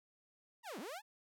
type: linear two-way sweep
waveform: sawtooth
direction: down then up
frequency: 987.8 to 179.9 to 906 Hz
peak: -40 dBFS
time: 0.63-1.02 s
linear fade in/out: 50 ms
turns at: 0.79 s
effects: none